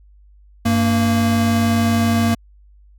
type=tone pair together; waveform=square; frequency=96.7 / 230 Hz; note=G2 / A#3; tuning=-23 / -23 cents; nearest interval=octave + minor third; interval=1500 cents; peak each=-20 / -16 dBFS; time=0.65-2.35 s; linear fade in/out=10 ms; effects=added 50 Hz sine -45 dBFS peak until 2.98 s